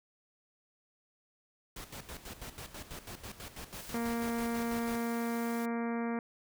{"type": "noise with tremolo", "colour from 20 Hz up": "pink", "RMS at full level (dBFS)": -44, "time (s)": [1.76, 5], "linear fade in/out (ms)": 5, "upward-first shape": "square", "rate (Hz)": 6.1, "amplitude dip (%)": 70}
{"type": "noise", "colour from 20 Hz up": "white", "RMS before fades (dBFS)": -49, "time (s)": [3.74, 5.66], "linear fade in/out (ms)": 10}
{"type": "harmonic tone", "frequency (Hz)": 233.1, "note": "A#3", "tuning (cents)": 0, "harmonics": [1, 2, 3, 4, 5, 6, 7, 8, 9, 10], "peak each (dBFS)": [-33, -39, -43, -45, -47, -49, -50, -51, -52, -53], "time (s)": [3.94, 6.19], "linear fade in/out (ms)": 2}
{"effects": []}